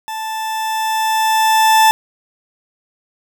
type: tone with level ramp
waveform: 40% pulse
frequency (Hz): 880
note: A5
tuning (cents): 0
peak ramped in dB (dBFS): -22 to -6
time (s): 0.08-1.91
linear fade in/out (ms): 0
effects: none